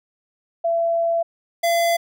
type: tone pair in turn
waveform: sine / square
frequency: 672 / 679.8 Hz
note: E5 / F5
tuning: +33 / -47 cents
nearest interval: unison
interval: 20 cents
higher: second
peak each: -17 dBFS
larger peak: neither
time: 0.64-1.23 / 1.63-1.97 s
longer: first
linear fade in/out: 10 ms
effects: none

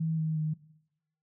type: tone with pitch steps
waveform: sine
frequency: 160.8 / 157.95 / 155.14 Hz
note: E3 / D#3 / D#3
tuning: -43 / +26 / -5 cents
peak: -27 dBFS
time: 0-0.54 s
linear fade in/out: 10 ms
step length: 180 ms
effects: noise-tail reverb RT60 0.8 s tail -19 dB re dry

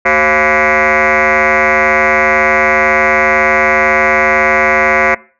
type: tone with frequency modulation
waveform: sine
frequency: 1315 Hz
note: E6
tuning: 5 cents flat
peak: -6 dBFS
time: 0.05-5.15 s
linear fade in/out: 10 ms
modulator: 156 Hz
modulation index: 6
effects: noise-tail reverb RT60 0.4 s tail -22 dB re dry + tanh soft clip ceiling -3 dBFS

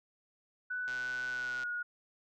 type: tone with pitch glide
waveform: sine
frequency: 1490 to 1446.7 Hz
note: F#6 to F#6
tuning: +12 to -39 cents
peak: -34 dBFS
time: 0.7-1.83 s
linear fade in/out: 10 ms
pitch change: -51 cents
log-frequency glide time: 1.3-1.62 s
type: click train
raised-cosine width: 0.2 ms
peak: -30 dBFS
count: 96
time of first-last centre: 0.88-1.634 s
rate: 126 Hz
effects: none

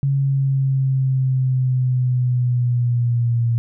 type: linear sweep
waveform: sine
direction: down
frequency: 138.59 to 116.54 Hz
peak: -15 dBFS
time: 0.03-3.58 s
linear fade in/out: 0 ms
effects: none

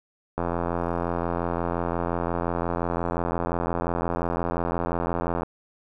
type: click train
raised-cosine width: 1 ms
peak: -12 dBFS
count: 434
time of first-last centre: 0.38-5.433 s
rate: 85.7 Hz
effects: none

